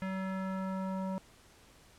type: tone with low-pass filter sweep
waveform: square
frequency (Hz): 189.8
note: F#3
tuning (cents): +44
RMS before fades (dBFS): -36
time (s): 0.02-1.18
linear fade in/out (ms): 0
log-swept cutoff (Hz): 2000 to 890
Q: 1.9
effects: pink hiss -60 dBFS RMS until 1.98 s + low-pass 11000 Hz 12 dB/octave